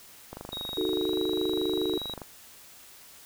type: click train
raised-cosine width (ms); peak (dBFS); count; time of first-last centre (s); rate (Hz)
1; -24; 48; 0.33-2.218; 24.9
type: tone with pitch glide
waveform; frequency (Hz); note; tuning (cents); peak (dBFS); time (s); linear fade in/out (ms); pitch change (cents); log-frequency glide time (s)
triangle; 3781 to 3854; A#7 to B7; +24 to -43; -33; 0.52-2.14; 5; +33; 0.88-1.17
type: chord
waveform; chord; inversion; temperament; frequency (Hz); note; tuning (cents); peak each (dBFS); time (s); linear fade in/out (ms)
sine; D# diminished; none; equal; 311.1 / 370 / 440; D#4 / F#4 / A4; 0 / 0 / 0; -31 / -29 / -32; 0.77-1.98; 5
effects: white hiss -51 dBFS RMS until 3.25 s